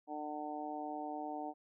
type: harmonic tone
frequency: 150.3 Hz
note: D3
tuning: 40 cents sharp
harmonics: 2 / 3 / 4 / 5 / 6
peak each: -44 / -51 / -48 / -42 / -48 dBFS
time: 0.07-1.54 s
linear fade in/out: 50 ms
effects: none